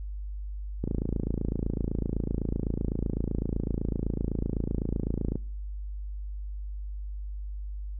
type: click train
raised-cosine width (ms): 3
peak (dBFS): -16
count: 127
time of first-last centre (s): 0.84-5.356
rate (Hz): 27.9
effects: noise-tail reverb RT60 0.6 s tail -26 dB re dry + added 50 Hz sine -33 dBFS peak until 7.99 s